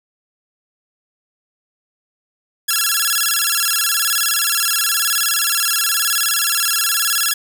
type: tone with vibrato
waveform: 5% pulse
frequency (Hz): 1509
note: F#6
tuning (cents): +34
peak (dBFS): -4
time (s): 2.68-7.34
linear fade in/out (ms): 10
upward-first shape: square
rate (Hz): 19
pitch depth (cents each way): 180
effects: none